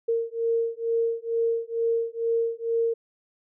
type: beating tone pair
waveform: sine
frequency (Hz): 459.1 / 461.3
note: A#4 / A#4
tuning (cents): -26 / -18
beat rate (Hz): 2.2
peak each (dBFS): -26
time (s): 0.08-2.94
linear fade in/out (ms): 10
effects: none